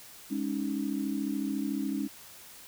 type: chord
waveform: sine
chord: Ab suspended fourth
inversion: none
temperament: equal with one note detuned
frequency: 206.9 / 277.2 / 311.1 Hz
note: Ab3 / Db4 / Eb4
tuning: -6 / 0 / 0 cents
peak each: -34 / -32 / -35 dBFS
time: 0.3-2.08 s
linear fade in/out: 20 ms
effects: white hiss -50 dBFS RMS until 2.67 s